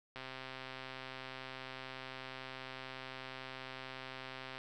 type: click train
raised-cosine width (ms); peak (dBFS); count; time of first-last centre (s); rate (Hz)
0.3; -29; 580; 0.16-4.58; 131
effects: none